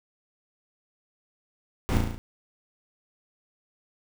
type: noise with echo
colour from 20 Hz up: brown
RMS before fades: -24 dBFS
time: 1.89-1.97 s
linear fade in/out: 0 ms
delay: 35 ms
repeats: 6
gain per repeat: -3 dB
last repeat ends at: 2.18 s
effects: none